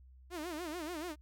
sawtooth tone with vibrato, 329.2 Hz, E4, 2 cents flat, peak -35 dBFS, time 0.3-1.16 s, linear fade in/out 50 ms, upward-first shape sine, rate 6.9 Hz, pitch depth 170 cents each way, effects added 64 Hz sine -55 dBFS peak until 1.21 s

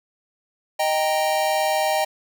square chord, Eb major, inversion none, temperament equal, 622.3 / 784 / 932.3 Hz, Eb5 / G5 / Bb5, 0 / 0 / 0 cents, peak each -23 / -23 / -29 dBFS, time 0.79-2.05 s, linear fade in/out 10 ms, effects none

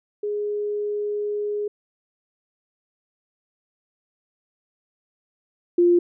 sine tone pair in turn, 415.3 / 349.2 Hz, G#4 / F4, 0 / 0 cents, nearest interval minor third, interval 300 cents, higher first, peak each -23 / -13 dBFS, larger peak second, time 0.23-1.68 / 5.78-5.99 s, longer first, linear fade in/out 5 ms, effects none

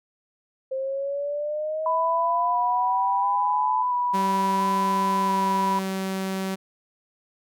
sine exponential sweep, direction up, 525 to 880 Hz, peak -25 dBFS, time 0.71-3.83 s, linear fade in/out 10 ms
sine tone with vibrato, 987.8 Hz, B5, in tune, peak -21 dBFS, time 1.86-5.79 s, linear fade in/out 2 ms, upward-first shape square, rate 0.73 Hz, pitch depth 12 cents each way
sawtooth tone with pitch glide, 192.2 to 190.98 Hz, G3 to G3, -34 to -45 cents, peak -22 dBFS, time 4.13-6.56 s, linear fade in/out 20 ms, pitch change -11 cents, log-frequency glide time 4.32-6.16 s
effects none

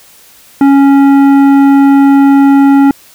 sine tone with tanh clipping, 277.1 Hz, C#4, 1 cent flat, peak -4 dBFS, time 0.61-2.91 s, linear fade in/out 2 ms, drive 12 dB, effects white hiss -40 dBFS RMS until 3.14 s

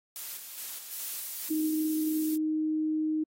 blue noise with tremolo, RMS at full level -38 dBFS, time 0.16-1.49 s, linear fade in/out 0 ms, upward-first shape square, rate 2.4 Hz, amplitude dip 40%
violet noise, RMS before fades -37 dBFS, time 0.91-2.36 s, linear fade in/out 2 ms
sine tone, 311.1 Hz, D#4, in tune, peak -26 dBFS, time 1.5-3.24 s, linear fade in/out 10 ms
effects AAC 48 kbps

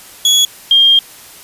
30% pulse / sine tone pair in turn, 3363 / 3211 Hz, G#7 / G7, +21 / +41 cents, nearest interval minor second, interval 80 cents, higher first, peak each -5 dBFS, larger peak neither, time 0.25-0.45 / 0.71-0.99 s, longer second, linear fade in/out 2 ms, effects white hiss -37 dBFS RMS until 1.43 s + resampled to 32000 Hz

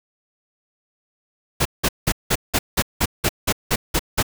pink noise bursts, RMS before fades -18 dBFS, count 12, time 1.6-4.228 s, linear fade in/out 10 ms, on 54 ms, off 180 ms, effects none

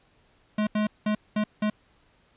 square tone bursts at uneven times, 212.1 Hz, G#3, 37 cents sharp, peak -23 dBFS, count 5, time 0.58-0.67 / 0.75-0.87 / 1.06-1.15 / 1.36-1.44 / 1.62-1.7 s, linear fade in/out 5 ms, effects pink hiss -63 dBFS RMS until 2.36 s + resampled to 8000 Hz

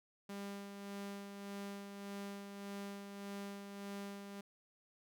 sawtooth tone with tremolo, 200 Hz, G3, 35 cents sharp, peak -39 dBFS, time 0.29-4.41 s, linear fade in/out 5 ms, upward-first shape sine, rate 1.7 Hz, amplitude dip 45%, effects none

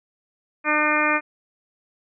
harmonic tone, 301.9 Hz, D4, 48 cents sharp, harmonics 1 / 2 / 3 / 4 / 5 / 6 / 7 / 8, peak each -27 / -27 / -28 / -24 / -26 / -26 / -27 / -24 dBFS, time 0.64-1.21 s, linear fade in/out 50 ms, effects none

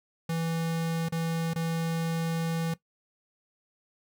square tone with dropouts, 164.81 Hz, E3, in tune, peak -28 dBFS, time 0.29-2.74 s, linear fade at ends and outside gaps 5 ms, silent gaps 1.087-1.122 / 1.536-1.558 s, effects noise-tail reverb RT60 0.1 s tail -17 dB re dry

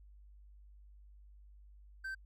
triangle tone, 1553 Hz, G6, 17 cents flat, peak -37 dBFS, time 2.04-2.15 s, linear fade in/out 10 ms, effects added 50 Hz sine -55 dBFS peak until 2.25 s

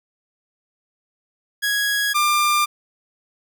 sawtooth tone pair in turn, 1661.2 / 1194.1 Hz, G#6 / D6, 0 / +28 cents, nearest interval tritone, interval 572 cents, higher first, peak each -15 / -12 dBFS, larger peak second, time 1.62-2.14 / 2.14-2.66 s, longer neither, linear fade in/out 20 ms, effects none

